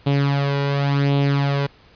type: tone with flanger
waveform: sawtooth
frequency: 140.7 Hz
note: C#3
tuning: 26 cents sharp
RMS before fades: -19 dBFS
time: 0.06-1.67 s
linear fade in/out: 10 ms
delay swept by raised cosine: 0.29 to 2.09 ms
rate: 0.91 Hz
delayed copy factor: +0.6
effects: pink hiss -51 dBFS RMS until 1.95 s + resampled to 11025 Hz